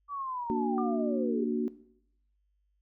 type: linear sweep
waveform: sine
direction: down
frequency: 1161 to 367.9 Hz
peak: -33 dBFS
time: 0.08-1.48 s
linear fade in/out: 50 ms
type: chord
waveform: sine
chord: Bb augmented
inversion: none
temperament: equal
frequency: 233.1 / 293.7 / 370 Hz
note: Bb3 / D4 / F#4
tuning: 0 / 0 / 0 cents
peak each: -30 / -33 / -31 dBFS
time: 0.5-1.68 s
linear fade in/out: 0 ms
type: tone with exponential decay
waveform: sine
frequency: 1196 Hz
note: D6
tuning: 31 cents sharp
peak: -33 dBFS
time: 0.78-1.24 s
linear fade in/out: 1 ms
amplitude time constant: 100 ms
effects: noise-tail reverb RT60 0.7 s tail -17 dB re dry + added 50 Hz sine -70 dBFS peak until 2.81 s